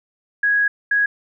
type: tone bursts at uneven times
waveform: sine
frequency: 1659 Hz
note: G#6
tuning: 2 cents flat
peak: -14 dBFS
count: 2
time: 0.43-0.68 / 0.91-1.06 s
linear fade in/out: 5 ms
effects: none